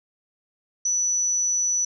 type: tone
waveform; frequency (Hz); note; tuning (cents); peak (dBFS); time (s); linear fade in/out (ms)
sine; 5940; F#8; +6; -20; 0.85-1.85; 5
effects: none